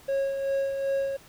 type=tone with tremolo; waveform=triangle; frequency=547 Hz; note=C#5; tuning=23 cents flat; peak=-21 dBFS; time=0.08-1.17 s; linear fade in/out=10 ms; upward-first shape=sine; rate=2.6 Hz; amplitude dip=45%; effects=pink hiss -53 dBFS RMS until 1.28 s